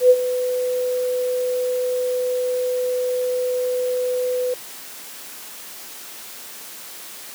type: tone with ADSR envelope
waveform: sine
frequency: 501 Hz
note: B4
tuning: 25 cents sharp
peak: -6 dBFS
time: 0-4.54 s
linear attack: 100 ms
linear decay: 51 ms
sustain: -13 dB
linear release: 4 ms
effects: white hiss -37 dBFS RMS until 7.34 s + high-pass 200 Hz 12 dB/octave